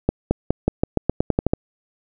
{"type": "accelerating click train", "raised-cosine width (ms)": 2, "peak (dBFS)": -3, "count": 12, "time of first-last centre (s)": [0.09, 1.535], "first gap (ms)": 220, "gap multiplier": 0.89, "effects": []}